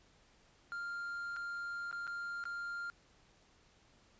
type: tone with dropouts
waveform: triangle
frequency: 1396.9 Hz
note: F6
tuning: in tune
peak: -37 dBFS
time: 0.72-2.9 s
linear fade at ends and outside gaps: 0 ms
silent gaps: 1.363-1.367 / 1.913-1.927 / 2.069-2.076 / 2.439-2.454 s
effects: pink hiss -67 dBFS RMS until 4.19 s + resampled to 16000 Hz